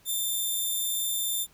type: tone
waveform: 5% pulse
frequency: 3579 Hz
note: A7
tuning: 29 cents sharp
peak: -19 dBFS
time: 0.05-1.47 s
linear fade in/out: 50 ms
effects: pink hiss -60 dBFS RMS until 1.53 s